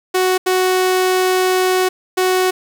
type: tone bursts at uneven times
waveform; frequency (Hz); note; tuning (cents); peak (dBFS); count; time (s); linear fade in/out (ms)
sawtooth; 370.4; F#4; +2; -9; 3; 0.14-0.38 / 0.46-1.89 / 2.17-2.51; 10
effects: 7-bit